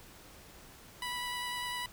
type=tone with vibrato; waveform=15% pulse; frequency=983 Hz; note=B5; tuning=8 cents flat; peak=-29 dBFS; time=1.02-1.86 s; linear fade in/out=2 ms; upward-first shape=sine; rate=10 Hz; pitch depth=11 cents each way; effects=pink hiss -54 dBFS RMS until 1.92 s